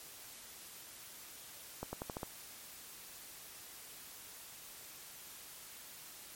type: accelerating click train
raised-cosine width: 1 ms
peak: -25 dBFS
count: 6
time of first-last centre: 1.83-2.231 s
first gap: 100 ms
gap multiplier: 0.89
effects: white hiss -52 dBFS RMS until 6.35 s + MP3 64 kbps